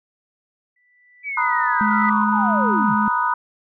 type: tone with exponential growth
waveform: sine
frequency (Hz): 1975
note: B6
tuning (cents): 0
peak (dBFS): -21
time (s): 0.76-2.1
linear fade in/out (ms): 5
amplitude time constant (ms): 290
type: linear sweep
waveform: sine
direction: down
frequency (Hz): 2323 to 92.4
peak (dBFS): -24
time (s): 1.23-2.96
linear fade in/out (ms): 50
type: chord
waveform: sine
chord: B major seventh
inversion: third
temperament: equal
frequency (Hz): 932.3 / 987.8 / 1244.5 / 1480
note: A#5 / B5 / D#6 / F#6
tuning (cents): 0 / 0 / 0 / 0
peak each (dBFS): -24 / -21 / -22 / -25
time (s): 1.37-3.34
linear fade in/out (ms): 5
type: tone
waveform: sine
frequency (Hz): 211.8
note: G#3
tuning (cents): +34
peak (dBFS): -19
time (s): 1.81-3.08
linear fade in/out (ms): 0
effects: tanh soft clip ceiling -2 dBFS